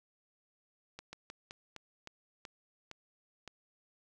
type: slowing click train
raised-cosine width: 0.2 ms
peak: -28 dBFS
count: 9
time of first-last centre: 0.99-3.477 s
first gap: 140 ms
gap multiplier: 1.22
effects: none